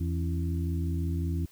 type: harmonic tone with a mistuned harmonic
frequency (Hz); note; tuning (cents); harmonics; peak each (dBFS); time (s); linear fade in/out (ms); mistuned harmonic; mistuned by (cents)
83.6; E2; +25; 1 / 2 / 3 / 4; -28 / -34 / -38 / -40; 0-1.46; 10; 3; +120
effects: white hiss -59 dBFS RMS until 1.51 s